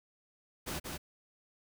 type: noise with echo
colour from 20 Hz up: pink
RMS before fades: -38 dBFS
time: 0.66-0.8 s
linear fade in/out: 20 ms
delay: 180 ms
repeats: 1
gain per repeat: -3 dB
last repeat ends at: 0.98 s
effects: none